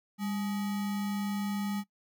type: tone with sample-and-hold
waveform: sine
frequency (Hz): 201.4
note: G3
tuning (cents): +47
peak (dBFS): -30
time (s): 0.18-1.84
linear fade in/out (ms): 50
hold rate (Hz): 1050
effects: noise-tail reverb RT60 0.1 s tail -19 dB re dry